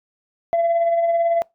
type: tone with tremolo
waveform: sine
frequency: 676 Hz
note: E5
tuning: 43 cents sharp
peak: -12 dBFS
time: 0.53-1.42 s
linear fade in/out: 0 ms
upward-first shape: sine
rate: 18 Hz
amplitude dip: 45%
effects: noise-tail reverb RT60 0.2 s tail -25 dB re dry + tanh soft clip ceiling -13 dBFS